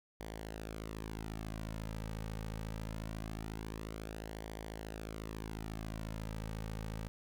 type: tone with flanger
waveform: sawtooth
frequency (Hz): 54.1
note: A1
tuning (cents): -29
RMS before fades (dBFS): -43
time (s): 0.2-7.08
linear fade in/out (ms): 0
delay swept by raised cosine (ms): 0.75 to 2.95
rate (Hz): 0.23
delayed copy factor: -0.6
effects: none